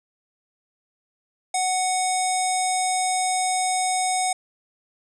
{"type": "tone with low-pass filter", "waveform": "square", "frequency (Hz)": 740, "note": "F#5", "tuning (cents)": 0, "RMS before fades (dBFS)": -23, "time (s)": [1.54, 4.33], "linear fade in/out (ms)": 5, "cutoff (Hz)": 8100, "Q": 6.3, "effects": []}